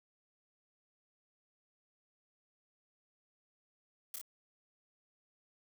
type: noise with echo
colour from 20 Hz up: blue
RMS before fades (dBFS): -41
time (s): 4.14-4.16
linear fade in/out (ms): 2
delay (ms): 27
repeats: 2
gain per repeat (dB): -2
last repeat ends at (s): 4.214
effects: none